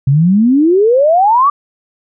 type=exponential sweep; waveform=sine; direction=up; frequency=130.2 to 1187 Hz; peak=-6 dBFS; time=0.07-1.5 s; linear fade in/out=5 ms; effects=none